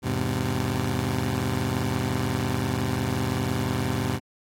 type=chord; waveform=20% pulse; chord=E augmented; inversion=none; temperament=just; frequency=82.41 / 103.01 / 128.76 Hz; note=E2 / G#2 / B#2; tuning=0 / -14 / -27 cents; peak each=-27 / -24 / -22 dBFS; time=0.02-4.2 s; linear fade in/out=50 ms; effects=AAC 48 kbps